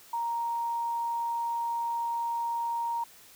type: tone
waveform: sine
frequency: 934 Hz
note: A#5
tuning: 3 cents sharp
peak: -28 dBFS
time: 0.13-3.04 s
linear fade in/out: 5 ms
effects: white hiss -54 dBFS RMS until 3.35 s